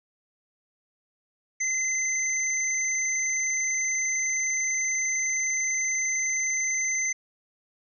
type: tone pair together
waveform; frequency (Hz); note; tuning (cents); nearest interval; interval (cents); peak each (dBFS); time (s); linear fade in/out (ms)
sine; 2061 / 6155; C7 / G8; -27 / -33; octave + perfect fifth; 1894; -28 / -26; 1.6-7.13; 10
effects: none